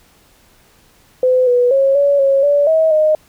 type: tone with pitch steps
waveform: sine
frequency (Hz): 509 / 490.3 / 544 / 567 / 547 / 576 / 640 / 618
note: C5 / B4 / C#5 / C#5 / C#5 / D5 / D#5 / D#5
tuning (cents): -48 / -13 / -33 / +39 / -23 / -34 / +49 / -12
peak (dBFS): -9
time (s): 1.23-3.15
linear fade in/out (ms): 2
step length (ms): 240
effects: pink hiss -51 dBFS RMS until 3.28 s